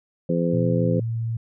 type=harmonic tone; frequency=85.3 Hz; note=F2; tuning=40 cents flat; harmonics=2 / 3 / 4 / 5 / 6; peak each=-22 / -27 / -30 / -29 / -25 dBFS; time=0.29-1 s; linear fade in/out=5 ms
type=tone with pitch glide; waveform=sine; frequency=118.8 to 114.36 Hz; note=A#2 to A#2; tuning=+33 to -33 cents; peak=-23 dBFS; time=0.53-1.37 s; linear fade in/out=5 ms; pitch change=-66 cents; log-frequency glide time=0.76-1 s
effects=none

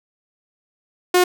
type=tone; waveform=sawtooth; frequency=360.3 Hz; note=F#4; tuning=46 cents flat; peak=-8 dBFS; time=1.14-1.24 s; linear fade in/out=5 ms; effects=none

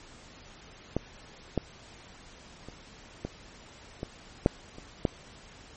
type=clicks; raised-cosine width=2 ms; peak=-13 / -12 / -28 / -19 / -20 / -6 / -30 / -10 dBFS; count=8; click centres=0.966 / 1.577 / 2.686 / 3.25 / 4.031 / 4.461 / 4.784 / 5.052 s; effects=pink hiss -51 dBFS RMS until 5.76 s + MP3 32 kbps

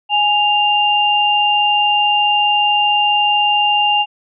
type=tone pair together; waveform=sine; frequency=830.6 / 2794 Hz; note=G#5 / F7; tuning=0 / 0 cents; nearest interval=octave + major sixth; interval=2100 cents; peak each=-14 dBFS; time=0.09-4.06 s; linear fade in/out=50 ms; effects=none

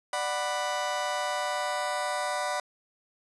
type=chord; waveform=30% pulse; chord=B minor; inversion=first; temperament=just; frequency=592.7 / 740.8 / 987.8 Hz; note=D5 / F#5 / B5; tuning=+16 / +2 / 0 cents; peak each=-30 dBFS; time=0.13-2.6 s; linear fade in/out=2 ms; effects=resampled to 24000 Hz

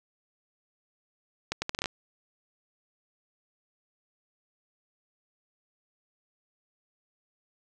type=accelerating click train; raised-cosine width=0.2 ms; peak=-12 dBFS; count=8; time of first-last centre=1.52-1.858 s; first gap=100 ms; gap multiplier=0.74; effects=none

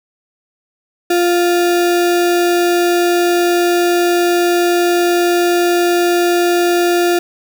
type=tone with sample-and-hold; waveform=sine; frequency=349.4 Hz; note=F4; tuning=1 cent sharp; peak=-10 dBFS; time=1.1-7.19 s; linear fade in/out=5 ms; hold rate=1050 Hz; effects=none

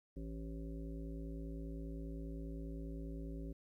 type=harmonic tone; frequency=55 Hz; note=A1; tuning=in tune; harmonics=1 / 3 / 5 / 7 / 9 / 10; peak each=-44 / -49 / -49 / -54 / -62 / -59 dBFS; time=0.16-3.53 s; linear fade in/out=10 ms; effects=13-bit

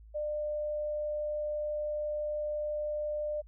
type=tone; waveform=sine; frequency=599 Hz; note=D5; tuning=34 cents sharp; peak=-31 dBFS; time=0.14-3.42 s; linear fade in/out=20 ms; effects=added 54 Hz sine -50 dBFS peak until 3.47 s

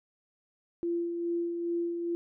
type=tone with tremolo; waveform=sine; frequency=342.1 Hz; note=F4; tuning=36 cents flat; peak=-27 dBFS; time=0.83-2.15 s; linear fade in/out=0 ms; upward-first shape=sine; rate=2.4 Hz; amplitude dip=40%; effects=none

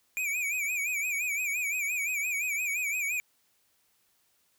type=tone with vibrato; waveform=square; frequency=2377 Hz; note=D7; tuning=20 cents sharp; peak=-29 dBFS; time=0.17-3.2 s; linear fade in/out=0 ms; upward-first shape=sine; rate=5.8 Hz; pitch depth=110 cents each way; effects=white hiss -70 dBFS RMS until 4.58 s

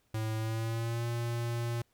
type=tone with pitch glide; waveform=square; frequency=110 to 117.9 Hz; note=A2 to A#2; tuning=0 to +20 cents; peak=-32 dBFS; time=0.14-1.82 s; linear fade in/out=5 ms; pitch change=+120 cents; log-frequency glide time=0.37-1.06 s; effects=pink hiss -73 dBFS RMS until 1.93 s

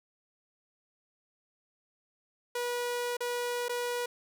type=tone with dropouts; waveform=sawtooth; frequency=485.2 Hz; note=B4; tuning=31 cents flat; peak=-27 dBFS; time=2.55-4.06 s; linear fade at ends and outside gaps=5 ms; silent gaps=3.169-3.205 / 3.684-3.693 s; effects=none

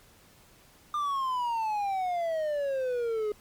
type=exponential sweep; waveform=triangle; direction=down; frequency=1209 to 415.3 Hz; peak=-25 dBFS; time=0.94-3.32 s; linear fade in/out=2 ms; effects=pink hiss -58 dBFS RMS until 3.4 s + MP3 96 kbps

